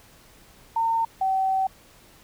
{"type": "tone pair in turn", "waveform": "sine", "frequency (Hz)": [910, 765.2], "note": ["A#5", "G5"], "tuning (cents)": [-42, -42], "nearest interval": "minor third", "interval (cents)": 300, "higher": "first", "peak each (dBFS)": -20, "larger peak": "neither", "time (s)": [[0.76, 1.05], [1.21, 1.67]], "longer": "second", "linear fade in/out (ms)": 5, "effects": ["pink hiss -53 dBFS RMS until 2.23 s"]}